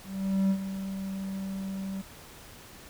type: tone with ADSR envelope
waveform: triangle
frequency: 193.2 Hz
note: G3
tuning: 25 cents flat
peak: -19 dBFS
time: 0.03-2.02 s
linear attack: 470 ms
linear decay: 73 ms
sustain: -11 dB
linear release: 13 ms
effects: pink hiss -49 dBFS RMS until 2.89 s